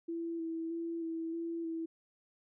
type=tone with vibrato; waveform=sine; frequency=330.8 Hz; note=E4; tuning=6 cents sharp; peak=-35 dBFS; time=0.08-1.86 s; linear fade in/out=10 ms; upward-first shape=square; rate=1.6 Hz; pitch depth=18 cents each way; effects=none